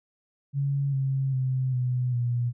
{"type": "tone with pitch steps", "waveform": "sine", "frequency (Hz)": [139.8, 134.8, 129.99, 125.34, 120.86], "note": ["C#3", "C#3", "C3", "B2", "B2"], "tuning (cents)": [15, -48, -11, 26, -37], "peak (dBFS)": -23, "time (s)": [0.53, 2.53], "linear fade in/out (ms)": 50, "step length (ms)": 400, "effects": []}